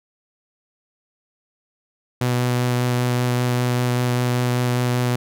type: tone with vibrato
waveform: sawtooth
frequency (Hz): 123.47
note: B2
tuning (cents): 0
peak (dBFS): -14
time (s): 2.21-5.16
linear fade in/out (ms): 5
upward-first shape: sine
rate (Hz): 5.1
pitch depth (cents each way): 10
effects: none